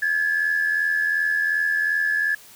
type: tone pair together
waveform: sine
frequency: 1631 / 1713.7 Hz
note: G#6 / A6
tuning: -32 / -46 cents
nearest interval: minor second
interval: 86 cents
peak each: -25 / -19 dBFS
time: 0.02-2.35 s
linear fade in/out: 5 ms
effects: tanh soft clip ceiling -13 dBFS + white hiss -47 dBFS RMS until 2.55 s